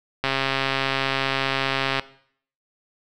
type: click train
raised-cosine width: 0.3 ms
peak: -6 dBFS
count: 238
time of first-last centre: 0.24-1.996 s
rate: 135 Hz
effects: noise-tail reverb RT60 0.6 s tail -18 dB re dry